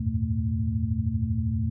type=tone cluster; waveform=sine; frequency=80.6 / 92.7 / 105.6 / 118.7 / 222.7 Hz; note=E2 / F#2 / G#2 / A#2 / A3; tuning=-38 / +4 / +29 / +32 / +21 cents; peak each=-30 dBFS; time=0-1.7 s; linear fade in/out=10 ms; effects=none